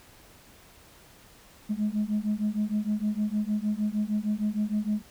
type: beating tone pair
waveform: sine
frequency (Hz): 207.7 / 214.2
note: G#3 / A3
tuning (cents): 0 / -46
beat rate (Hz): 6.5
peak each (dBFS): -27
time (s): 1.69-5.02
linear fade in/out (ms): 20
effects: tanh soft clip ceiling -20 dBFS + pink hiss -54 dBFS RMS until 5.1 s